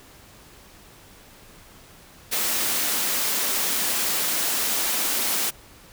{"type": "high-pass noise", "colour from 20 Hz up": "white", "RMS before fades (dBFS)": -24, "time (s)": [2.31, 5.51], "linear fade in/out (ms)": 20, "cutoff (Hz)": 170, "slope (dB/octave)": 96, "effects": ["pink hiss -49 dBFS RMS until 5.92 s"]}